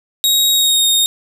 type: tone with pitch glide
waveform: sawtooth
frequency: 3788 to 3706 Hz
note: A#7 to A#7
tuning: +27 to -11 cents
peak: -8 dBFS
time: 0.24-1.06 s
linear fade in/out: 0 ms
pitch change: -38 cents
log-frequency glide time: 0.5-0.86 s
effects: none